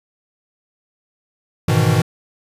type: chord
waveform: square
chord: E major seventh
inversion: first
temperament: equal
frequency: 103.83 / 123.47 / 155.56 / 164.81 Hz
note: G#2 / B2 / D#3 / E3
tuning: 0 / 0 / 0 / 0 cents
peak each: -19 / -18 / -19 / -21 dBFS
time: 1.68-2.02 s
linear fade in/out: 5 ms
effects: resampled to 32000 Hz